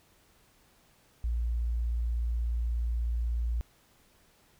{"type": "tone", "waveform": "sine", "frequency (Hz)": 58.27, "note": "A#1", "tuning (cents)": 0, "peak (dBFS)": -27, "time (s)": [1.24, 3.61], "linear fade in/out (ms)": 0, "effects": ["pink hiss -64 dBFS RMS until 4.59 s"]}